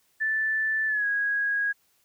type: tone with pitch glide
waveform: sine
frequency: 1758 to 1649.8 Hz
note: A6 to G#6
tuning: -2 to -12 cents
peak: -23 dBFS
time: 0.2-1.73 s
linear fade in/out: 20 ms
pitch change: -110 cents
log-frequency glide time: 0.87-1.06 s
effects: white hiss -67 dBFS RMS until 2.04 s